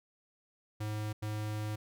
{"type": "tone bursts at uneven times", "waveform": "square", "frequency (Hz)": 106.6, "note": "G#2", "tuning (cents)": 46, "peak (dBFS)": -35, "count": 2, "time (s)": [[0.8, 1.13], [1.22, 1.76]], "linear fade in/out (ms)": 10, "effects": []}